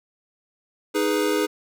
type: chord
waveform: square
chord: G# minor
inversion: second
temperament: equal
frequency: 311.1 / 415.3 / 493.9 Hz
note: D#4 / G#4 / B4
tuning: 0 / 0 / 0 cents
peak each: -25 / -24 / -27 dBFS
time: 0.94-1.47 s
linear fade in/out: 20 ms
effects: none